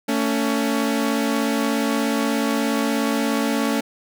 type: tone pair together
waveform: sawtooth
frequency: 223.7 / 280.5 Hz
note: A3 / C#4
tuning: +29 / +21 cents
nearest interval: major third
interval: 392 cents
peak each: -18 / -18 dBFS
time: 0.08-3.81 s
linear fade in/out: 10 ms
effects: none